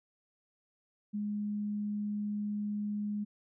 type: tone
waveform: sine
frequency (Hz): 207.7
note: G#3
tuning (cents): 0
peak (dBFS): -32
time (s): 1.13-3.25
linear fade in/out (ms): 20
effects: none